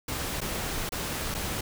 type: noise with dropouts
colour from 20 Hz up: pink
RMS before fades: -32 dBFS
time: 0.08-1.61 s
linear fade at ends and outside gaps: 5 ms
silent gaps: 0.406-0.414 / 0.892-0.92 / 1.343-1.347 s
effects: none